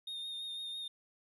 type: tone with vibrato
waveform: triangle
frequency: 3676 Hz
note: A#7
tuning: 25 cents flat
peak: -38 dBFS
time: 0.07-0.88 s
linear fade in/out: 5 ms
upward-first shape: sine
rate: 6 Hz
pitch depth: 22 cents each way
effects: none